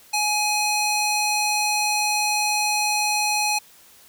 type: tone with band-pass filter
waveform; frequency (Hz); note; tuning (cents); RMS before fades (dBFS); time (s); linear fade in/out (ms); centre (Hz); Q
square; 839; G#5; +17; -22; 0.13-3.59; 10; 5700; 0.51
effects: white hiss -51 dBFS RMS until 4.08 s